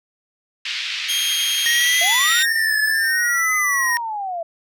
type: band-pass noise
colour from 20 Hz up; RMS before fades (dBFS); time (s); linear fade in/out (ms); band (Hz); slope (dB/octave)
pink; -26; 0.65-2.43; 5; 2100 to 4500; 24
type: tone with pitch glide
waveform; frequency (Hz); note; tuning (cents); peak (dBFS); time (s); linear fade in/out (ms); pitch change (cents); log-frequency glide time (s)
sawtooth; 3230 to 3668; G#7 to A#7; -49 to -29; -16; 1.08-2.46; 20; +220; 1.97-2.31
type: tone with vibrato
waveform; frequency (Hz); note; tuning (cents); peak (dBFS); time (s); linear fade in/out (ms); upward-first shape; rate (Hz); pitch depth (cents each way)
square; 1864.7; A#6; 0; -18; 1.66-3.97; 0; triangle; 0.66; 150
type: linear two-way sweep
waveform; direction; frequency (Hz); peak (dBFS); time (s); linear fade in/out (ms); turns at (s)
sine; up then down; 654 to 1902 to 654; -23; 2.01-4.43; 5; 2.58
effects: none